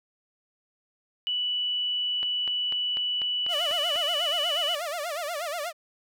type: tone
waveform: sine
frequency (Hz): 2960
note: F#7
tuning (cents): 0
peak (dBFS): -25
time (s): 1.27-4.75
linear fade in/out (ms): 0
type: click train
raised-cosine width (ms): 0.3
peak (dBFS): -22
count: 8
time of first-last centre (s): 2.23-3.958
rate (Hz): 4.05
type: tone with vibrato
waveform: sawtooth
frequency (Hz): 637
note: D#5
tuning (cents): +41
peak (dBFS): -26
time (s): 3.48-5.73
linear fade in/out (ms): 50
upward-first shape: sine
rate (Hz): 8.3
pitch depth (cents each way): 190
effects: none